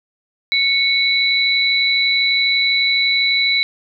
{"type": "tone pair together", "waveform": "sine", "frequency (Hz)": [2217, 3956], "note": ["C#7", "B7"], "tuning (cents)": [0, 2], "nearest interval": "minor seventh", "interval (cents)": 1002, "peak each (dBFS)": -16, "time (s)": [0.52, 3.63], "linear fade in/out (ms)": 0, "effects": []}